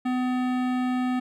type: tone with hard clipping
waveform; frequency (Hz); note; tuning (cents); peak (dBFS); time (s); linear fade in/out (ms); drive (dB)
sine; 252.1; B3; +36; -25; 0.05-1.2; 10; 17
effects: none